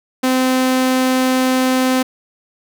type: tone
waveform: sawtooth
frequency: 257.9 Hz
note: C4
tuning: 25 cents flat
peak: -9 dBFS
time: 0.23-2.03 s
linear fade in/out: 10 ms
effects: none